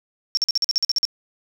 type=tone bursts; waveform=sine; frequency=5490 Hz; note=F8; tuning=31 cents flat; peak=-16 dBFS; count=11; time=0.35-1.052 s; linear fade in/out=0 ms; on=22 ms; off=46 ms; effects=7-bit